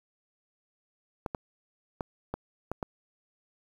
clicks, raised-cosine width 1 ms, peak -18 dBFS, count 6, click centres 1.262 / 1.348 / 2.008 / 2.34 / 2.716 / 2.828 s, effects 8-bit

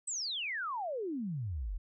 sine exponential sweep, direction down, 8310 to 39.12 Hz, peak -34 dBFS, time 0.07-1.78 s, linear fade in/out 10 ms, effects none

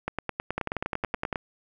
two click trains, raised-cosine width 0.5 ms, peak -13 / -13 dBFS, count 13 / 9, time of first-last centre 0.08-1.358 / 0.58-1.328 s, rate 9.39 / 10.7 Hz, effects none

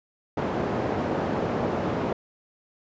white band-pass noise, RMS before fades -27 dBFS, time 0.37-2.13 s, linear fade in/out 5 ms, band 100 to 610 Hz, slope 12 dB/octave, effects resampled to 16000 Hz

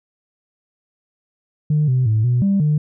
sine tone with pitch steps, 151 / 128 / 109.1 / 122.7 / 197.6 / 150.5 Hz, D3 / C3 / A2 / B2 / G3 / D3, +48 / -38 / -14 / -11 / +14 / +43 cents, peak -12 dBFS, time 1.7-2.78 s, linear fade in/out 5 ms, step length 180 ms, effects tanh soft clip ceiling -10 dBFS

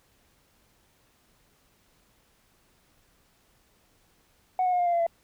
sine tone with pitch steps, 740 / 728.5 / 717.3 / 706.2 / 695.2 / 684.5 / 673.9 Hz, F#5 / F#5 / F5 / F5 / F5 / F5 / E5, 0 / -27 / +46 / +19 / -8 / -35 / +38 cents, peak -20 dBFS, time 4.59-5.066 s, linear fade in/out 2 ms, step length 68 ms, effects tanh soft clip ceiling -19 dBFS + pink hiss -65 dBFS RMS until 5.23 s

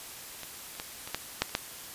clicks, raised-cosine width 0.2 ms, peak -22 / -28 / -18 / -22 / -12 / -7 / -29 / -9 dBFS, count 8, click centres 0.433 / 0.752 / 0.799 / 1.075 / 1.146 / 1.42 / 1.494 / 1.551 s, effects white hiss -44 dBFS RMS until 1.94 s + resampled to 32000 Hz

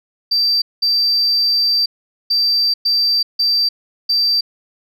sine tone bursts at uneven times, 4676 Hz, D8, 8 cents flat, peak -11 dBFS, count 6, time 0.31-0.62 / 0.82-1.86 / 2.3-2.74 / 2.85-3.23 / 3.39-3.69 / 4.09-4.41 s, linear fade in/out 10 ms, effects tanh soft clip ceiling -9 dBFS

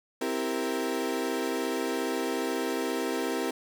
35% pulse chord, C dominant seventh, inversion none, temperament equal, 261.6 / 329.6 / 392 / 466.2 Hz, C4 / E4 / G4 / Bb4, 0 / 0 / 0 / 0 cents, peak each -32 dBFS, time 0.21-3.51 s, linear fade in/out 5 ms, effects none

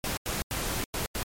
pink noise bursts at uneven times, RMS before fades -31 dBFS, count 5, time 0.04-0.17 / 0.26-0.42 / 0.51-0.84 / 0.94-1.06 / 1.15-1.23 s, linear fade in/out 0 ms, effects MP3 64 kbps

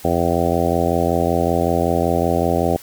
harmonic tone, 85.3 Hz, F2, 40 cents flat, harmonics 1 / 2 / 3 / 4 / 5 / 6 / 7 / 8 / 9, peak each -24 / -24 / -24 / -24 / -24 / -24 / -24 / -24 / -24 dBFS, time 0.04-2.77 s, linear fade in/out 10 ms, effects white hiss -41 dBFS RMS until 2.82 s

